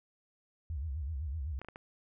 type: tone with vibrato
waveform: sine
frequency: 73.42 Hz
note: D2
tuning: in tune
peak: -34 dBFS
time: 0.7-1.59 s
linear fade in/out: 0 ms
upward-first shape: sine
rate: 7.9 Hz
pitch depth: 220 cents each way
type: clicks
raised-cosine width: 0.5 ms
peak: -30 dBFS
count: 4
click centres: 1.616 / 1.647 / 1.686 / 1.759 s
effects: none